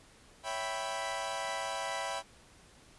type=chord; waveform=sawtooth; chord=C# half-diminished seventh; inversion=none; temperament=equal; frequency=554.4 / 659.3 / 784 / 987.8 Hz; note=C#5 / E5 / G5 / B5; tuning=0 / 0 / 0 / 0 cents; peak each=-39 / -36 / -36 / -35 dBFS; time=0.43-2.23 s; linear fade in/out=50 ms; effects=pink hiss -59 dBFS RMS until 2.98 s + resampled to 24000 Hz